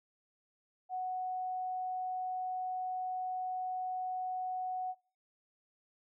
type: tone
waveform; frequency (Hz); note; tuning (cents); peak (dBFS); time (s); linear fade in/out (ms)
sine; 740; F#5; 0; -34; 0.89-4.95; 50
effects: noise-tail reverb RT60 0.5 s tail -25 dB re dry